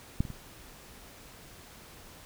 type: clicks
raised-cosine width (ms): 5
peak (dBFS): -13 / -27 / -28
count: 3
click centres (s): 0.205 / 0.252 / 0.303
effects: pink hiss -51 dBFS RMS until 2.25 s